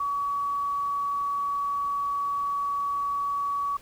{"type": "tone", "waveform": "sine", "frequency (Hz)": 1133, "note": "C#6", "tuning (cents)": 37, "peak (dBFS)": -25, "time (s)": [0, 3.77], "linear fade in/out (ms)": 5, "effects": ["pink hiss -53 dBFS RMS until 3.81 s"]}